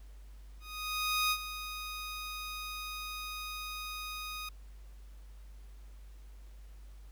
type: tone with ADSR envelope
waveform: 15% pulse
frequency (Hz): 1244.5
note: D#6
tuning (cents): 0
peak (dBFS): -21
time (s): 0.6-4.49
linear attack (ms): 710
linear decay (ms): 61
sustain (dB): -12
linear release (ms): 4
effects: added 50 Hz sine -48 dBFS peak until 7.11 s + pink hiss -66 dBFS RMS until 7.11 s